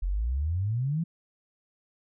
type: exponential sweep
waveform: sine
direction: up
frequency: 42.21 to 172.9 Hz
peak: -25 dBFS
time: 0.02-1.04 s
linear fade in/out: 10 ms
effects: none